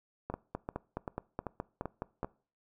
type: two click trains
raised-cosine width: 1 ms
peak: -22 / -21 dBFS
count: 6 / 10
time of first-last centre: 0.3-2.246 / 0.34-2.231 s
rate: 2.57 / 4.76 Hz
effects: noise-tail reverb RT60 0.4 s tail -22 dB re dry